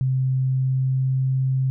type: tone with pitch glide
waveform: sine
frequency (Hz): 130.81 to 131.8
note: C3 to C3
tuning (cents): 0 to +13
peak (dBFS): -18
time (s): 0.01-1.7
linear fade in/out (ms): 0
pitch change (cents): +13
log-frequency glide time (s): 0.35-1.33
effects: none